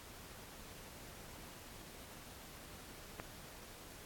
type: click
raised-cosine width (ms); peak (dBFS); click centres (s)
0.5; -28; 3.199
effects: pink hiss -54 dBFS RMS until 4.05 s + AAC 64 kbps